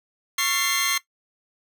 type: tone cluster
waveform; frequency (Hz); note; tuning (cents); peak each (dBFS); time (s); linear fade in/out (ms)
20% pulse; 1104 / 1373 / 1777 / 2078 / 3200; C#6 / F6 / A6 / C7 / G7; -7 / -30 / +17 / -12 / +35; -23 / -27 / -27 / -19 / -21; 0.38-0.98; 5
effects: noise-tail reverb RT60 0.1 s tail -17 dB re dry